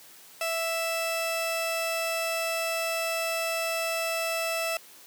sawtooth tone pair together, 660 / 1320 Hz, E5 / E6, +2 / +2 cents, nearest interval octave, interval 1200 cents, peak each -25 dBFS, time 0.41-4.77 s, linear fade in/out 2 ms, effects white hiss -51 dBFS RMS until 5.06 s + high-pass 150 Hz 12 dB/octave

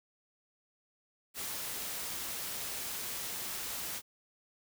white noise, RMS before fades -39 dBFS, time 1.34-4.02 s, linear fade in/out 50 ms, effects none

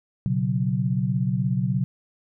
sine chord, B suspended second, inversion none, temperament equal with one note detuned, 121.98 / 138.59 / 185 Hz, B2 / C#3 / F#3, -21 / 0 / 0 cents, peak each -25 dBFS, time 0.26-1.84 s, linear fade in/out 0 ms, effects none

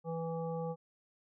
harmonic tone, 164.81 Hz, E3, in tune, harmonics 1 / 3 / 5 / 7, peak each -38 / -38 / -44 / -51 dBFS, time 0.04-0.76 s, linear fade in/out 50 ms, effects none

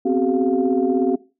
sine tone cluster, 250.5 / 266.9 / 377.4 / 418.6 / 702 Hz, B3 / C4 / F#4 / G#4 / F5, +25 / +35 / +34 / +14 / +9 cents, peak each -23 / -20 / -19 / -25 / -28 dBFS, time 0.05-1.16 s, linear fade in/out 10 ms, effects noise-tail reverb RT60 0.3 s tail -19 dB re dry + tanh soft clip ceiling -5 dBFS

